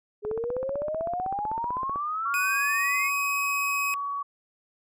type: exponential sweep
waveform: sine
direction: up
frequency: 412.3 to 2222 Hz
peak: -27 dBFS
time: 0.22-3.11 s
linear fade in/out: 50 ms
type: click train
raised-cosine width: 1 ms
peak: -22 dBFS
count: 28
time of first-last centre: 0.25-1.959 s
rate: 15.8 Hz
type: tone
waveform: sine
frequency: 1129 Hz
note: C#6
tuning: 31 cents sharp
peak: -28 dBFS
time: 2.25-4.23 s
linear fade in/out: 10 ms
type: tone with pitch glide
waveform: 45% pulse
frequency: 2497 to 2536 Hz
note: D#7 to D#7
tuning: +6 to +32 cents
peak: -26 dBFS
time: 2.34-3.94 s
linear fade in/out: 0 ms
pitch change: +26 cents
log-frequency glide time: 2.62-3.37 s
effects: none